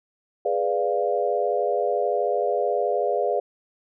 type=chord; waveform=sine; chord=G# diminished seventh; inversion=none; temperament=equal; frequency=415.3 / 493.9 / 587.3 / 698.5 Hz; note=G#4 / B4 / D5 / F5; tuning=0 / 0 / 0 / 0 cents; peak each=-26 dBFS; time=0.45-3.4 s; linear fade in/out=5 ms; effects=none